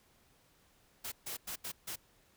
white noise bursts at uneven times, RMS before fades -41 dBFS, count 5, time 1.04-1.12 / 1.26-1.37 / 1.47-1.56 / 1.64-1.72 / 1.87-1.96 s, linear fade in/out 10 ms, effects pink hiss -68 dBFS RMS until 2.36 s

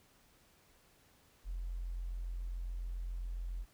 triangle tone with tanh clipping, 43.62 Hz, F1, 1 cent flat, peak -37 dBFS, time 1.44-3.66 s, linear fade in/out 50 ms, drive 4 dB, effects pink hiss -67 dBFS RMS until 3.73 s

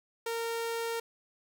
sawtooth tone, 460.8 Hz, A#4, 20 cents flat, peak -28 dBFS, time 0.26-1 s, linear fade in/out 5 ms, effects none

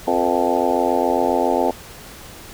harmonic tone with a mistuned harmonic, 87.31 Hz, F2, in tune, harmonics 3 / 4 / 5 / 6 / 7 / 8 / 9 / 10, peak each -24 / -24 / -24 / -24 / -24 / -24 / -24 / -24 dBFS, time 0.07-1.71 s, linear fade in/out 5 ms, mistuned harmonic 6, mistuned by -56 cents, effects pink hiss -39 dBFS RMS until 2.53 s

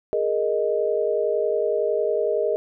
sine chord, Ab suspended second, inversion none, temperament equal, 415.3 / 466.2 / 622.3 Hz, Ab4 / Bb4 / Eb5, 0 / 0 / 0 cents, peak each -24 dBFS, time 0.13-2.56 s, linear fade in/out 0 ms, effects none

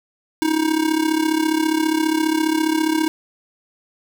square tone with amplitude modulation, 315.9 Hz, D#4, 26 cents sharp, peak -14 dBFS, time 0.42-3.08 s, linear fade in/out 0 ms, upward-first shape sine, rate 34.8 Hz, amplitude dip 75%, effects none

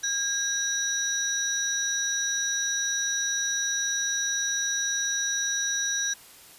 sine tone cluster, 1620 / 3864 / 5830 Hz, G#6 / B7 / F#8, -43 / -39 / -26 cents, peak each -30 / -33 / -27 dBFS, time 0.03-6.14 s, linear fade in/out 10 ms, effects white hiss -50 dBFS RMS until 6.58 s + resampled to 32000 Hz

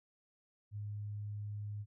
sine tone, 103.83 Hz, G#2, in tune, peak -39 dBFS, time 0.71-1.86 s, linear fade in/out 50 ms, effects none

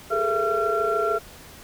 sine tone cluster, 402.9 / 429.6 / 463.1 / 672 / 1367 Hz, G4 / A4 / A#4 / E5 / F6, +48 / -41 / -11 / +33 / -37 cents, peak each -29 / -25 / -30 / -26 / -24 dBFS, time 0.1-1.19 s, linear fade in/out 20 ms, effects tanh soft clip ceiling -12 dBFS + pink hiss -45 dBFS RMS until 1.63 s

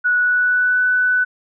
sine tone with pitch glide, 1469 to 1494.7 Hz, F#6 to F#6, -13 to +17 cents, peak -13 dBFS, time 0.04-1.25 s, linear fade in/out 20 ms, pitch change +30 cents, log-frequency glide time 0.17-0.81 s, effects none

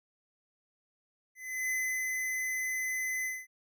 square tone with ADSR envelope, 2029 Hz, B6, 46 cents sharp, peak -30 dBFS, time 1.35-3.47 s, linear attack 350 ms, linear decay 330 ms, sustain -2 dB, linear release 220 ms, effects none

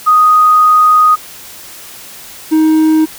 sine / triangle tone pair in turn, 1244.5 / 314.4 Hz, D#6 / D#4, 0 / +18 cents, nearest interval 2 octaves, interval 2382 cents, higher first, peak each -4 dBFS, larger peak neither, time 0.06-1.16 / 2.51-3.06 s, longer first, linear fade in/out 20 ms, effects white hiss -32 dBFS RMS until 3.18 s

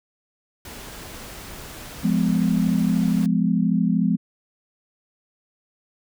pink noise, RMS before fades -38 dBFS, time 0.65-3.26 s, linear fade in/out 2 ms
sine chord, F diminished, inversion none, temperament equal with one note detuned, 174.61 / 207.7 / 251.5 Hz, F3 / Ab3 / Cb4, 0 / 0 / +32 cents, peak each -21 / -21 / -23 dBFS, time 2.03-4.17 s, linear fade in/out 20 ms
effects none

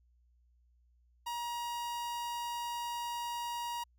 45% pulse tone, 950 Hz, A#5, 33 cents sharp, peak -36 dBFS, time 1.26-3.84 s, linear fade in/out 10 ms, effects added 60 Hz sine -65 dBFS peak until 3.98 s

